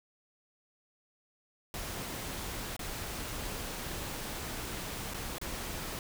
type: noise with dropouts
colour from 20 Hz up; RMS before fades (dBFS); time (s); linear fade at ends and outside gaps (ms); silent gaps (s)
pink; -39; 1.74-5.99; 1; 2.765-2.792 / 5.137-5.143 / 5.383-5.414
effects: none